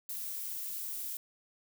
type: noise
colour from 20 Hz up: violet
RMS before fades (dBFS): -39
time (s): 0.09-1.17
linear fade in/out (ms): 2
effects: none